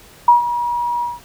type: tone with ADSR envelope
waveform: sine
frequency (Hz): 959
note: A#5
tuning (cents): +49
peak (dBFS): -4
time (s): 0.28-1.2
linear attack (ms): 4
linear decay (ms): 130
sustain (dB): -13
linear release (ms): 180
effects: pink hiss -44 dBFS RMS until 1.24 s